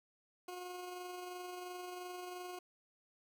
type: tone with amplitude modulation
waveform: 20% pulse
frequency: 360 Hz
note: F#4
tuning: 47 cents flat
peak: -38 dBFS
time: 0.48-2.59 s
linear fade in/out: 5 ms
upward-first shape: sine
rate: 22.9 Hz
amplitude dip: 30%
effects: none